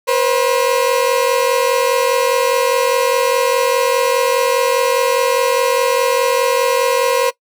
30% pulse tone pair together, 485.2 / 530.1 Hz, B4 / C5, -31 / +23 cents, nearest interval major second, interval 154 cents, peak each -13 / -13 dBFS, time 0.07-7.31 s, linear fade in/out 20 ms, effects noise-tail reverb RT60 0.1 s tail -20 dB re dry

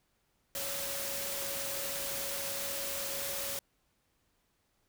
sine tone in noise, 556 Hz, C#5, 5 cents sharp, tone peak -43 dBFS, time 0.55-3.59 s, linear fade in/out 2 ms, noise white, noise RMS -37 dBFS, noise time 0.55-3.59 s, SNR -9 dB, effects pink hiss -75 dBFS RMS until 4.88 s

